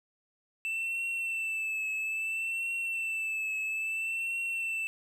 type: tone with vibrato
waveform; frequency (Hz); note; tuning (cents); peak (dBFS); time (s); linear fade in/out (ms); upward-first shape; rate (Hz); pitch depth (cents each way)
triangle; 2657; E7; +13; -29; 0.65-4.87; 0; triangle; 0.6; 47
effects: none